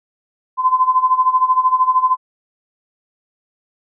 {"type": "tone with tremolo", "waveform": "sine", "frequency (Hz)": 1025, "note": "C6", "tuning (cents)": -36, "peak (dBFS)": -8, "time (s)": [0.57, 2.17], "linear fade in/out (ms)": 50, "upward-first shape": "sine", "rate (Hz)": 13, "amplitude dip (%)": 80, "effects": []}